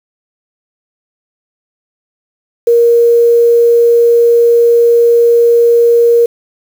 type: tone with quantisation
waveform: sine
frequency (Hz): 470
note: A#4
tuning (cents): +14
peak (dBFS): -4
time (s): 2.67-6.26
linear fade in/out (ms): 5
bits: 5
effects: none